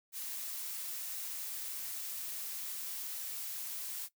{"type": "noise", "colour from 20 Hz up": "blue", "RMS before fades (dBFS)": -41, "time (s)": [0.12, 4.09], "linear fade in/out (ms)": 50, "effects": ["noise-tail reverb RT60 0.1 s tail -17 dB re dry"]}